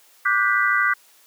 sine chord, G major seventh, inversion second, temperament equal with one note detuned, 1174.7 / 1455.4 / 1568 / 1975.5 Hz, D6 / F#6 / G6 / B6, 0 / -29 / 0 / 0 cents, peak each -22 dBFS, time 0.25-0.94 s, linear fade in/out 10 ms, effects white hiss -54 dBFS RMS until 1.26 s + high-pass 400 Hz 12 dB/octave

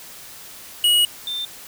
square / sine tone pair in turn, 2905 / 3581 Hz, F#7 / A7, -32 / +30 cents, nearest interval major third, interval 362 cents, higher second, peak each -14 / -24 dBFS, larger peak first, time 0.84-1.05 / 1.27-1.45 s, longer first, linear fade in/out 2 ms, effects white hiss -40 dBFS RMS until 1.67 s

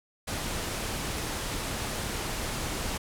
pink low-pass noise, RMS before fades -33 dBFS, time 0.27-2.98 s, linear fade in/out 10 ms, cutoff 12000 Hz, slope 24 dB/octave, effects none

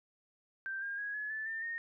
sine tone with pitch steps, 1568 / 1611.2 / 1655.5 / 1701.1 / 1747.9 / 1796 / 1845.4 Hz, G6 / G6 / G#6 / G#6 / A6 / A6 / A#6, 0 / +47 / -6 / +41 / -12 / +35 / -18 cents, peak -36 dBFS, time 0.66-1.78 s, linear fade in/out 0 ms, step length 160 ms, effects none

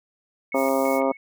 sine tone with tremolo, 2201 Hz, C#7, 13 cents flat, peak -31 dBFS, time 0.52-1.17 s, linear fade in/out 2 ms, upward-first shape square, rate 3 Hz, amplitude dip 70%
white band-stop noise, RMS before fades -39 dBFS, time 0.54-1.01 s, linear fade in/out 50 ms, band 370 to 5200 Hz, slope 24 dB/octave
harmonic tone, 134.7 Hz, C#3, 49 cents flat, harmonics 2 / 3 / 4 / 5 / 6 / 7 / 8 / 9, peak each -25 / -28 / -23 / -27 / -33 / -29 / -39 / -32 dBFS, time 0.54-1.12 s, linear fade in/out 5 ms
effects none

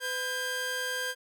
sawtooth tone pair together, 503.1 / 1600 Hz, B4 / G6, +32 / +35 cents, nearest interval octave + minor sixth, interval 2003 cents, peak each -33 / -28 dBFS, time 0-1.15 s, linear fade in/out 50 ms, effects none

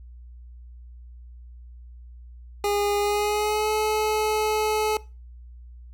25% pulse tone with pitch glide, 409.2 to 429.5 Hz, G#4 to A4, -26 to -42 cents, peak -18 dBFS, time 2.64-4.97 s, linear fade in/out 2 ms, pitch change +84 cents, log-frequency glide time 2.99-3.71 s, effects noise-tail reverb RT60 0.3 s tail -20 dB re dry + added 60 Hz sine -41 dBFS peak until 5.93 s

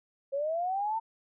sine linear sweep, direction up, 537 to 912 Hz, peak -28 dBFS, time 0.32-1 s, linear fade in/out 20 ms, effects none

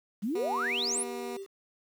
sine exponential sweep, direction up, 185.7 to 11370 Hz, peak -28 dBFS, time 0.22-1.04 s, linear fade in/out 20 ms
15% pulse tone with pitch glide, 242.8 to 240.4 Hz, B3 to B3, -29 to -46 cents, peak -31 dBFS, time 0.35-1.37 s, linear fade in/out 5 ms, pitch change -17 cents, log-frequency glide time 0.47-0.61 s
sine tone, 392 Hz, G4, in tune, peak -37 dBFS, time 0.38-1.47 s, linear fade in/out 50 ms
effects 9-bit

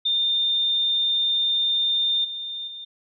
sine tone with level steps, 3615 Hz, A7, 46 cents sharp, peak -19 / -29 / -34 dBFS, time 0.05-2.85 s, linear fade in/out 10 ms, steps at 2.24 / 2.67 s, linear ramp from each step 10 ms, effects none

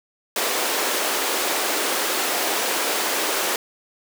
pink high-pass noise, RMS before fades -23 dBFS, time 0.36-3.56 s, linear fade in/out 2 ms, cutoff 340 Hz, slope 24 dB/octave, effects none

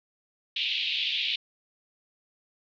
white band-pass noise, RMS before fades -29 dBFS, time 0.56-1.36 s, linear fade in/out 5 ms, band 2500 to 3800 Hz, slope 48 dB/octave, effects none

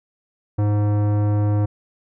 sine tone with tanh clipping, 103.9 Hz, G#2, 1 cent sharp, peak -18 dBFS, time 0.58-1.66 s, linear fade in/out 10 ms, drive 17 dB, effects none

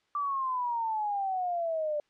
sine exponential sweep, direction down, 1174.7 to 587.3 Hz, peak -28 dBFS, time 0.15-2 s, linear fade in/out 2 ms, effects white hiss -72 dBFS RMS until 2.09 s + low-pass 4000 Hz 12 dB/octave

